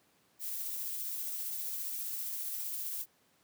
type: noise with tremolo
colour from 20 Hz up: violet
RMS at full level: -37 dBFS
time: 0.39-3.06 s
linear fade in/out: 50 ms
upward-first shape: triangle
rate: 15 Hz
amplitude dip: 25%
effects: pink hiss -69 dBFS RMS until 3.43 s + high-pass 150 Hz 12 dB/octave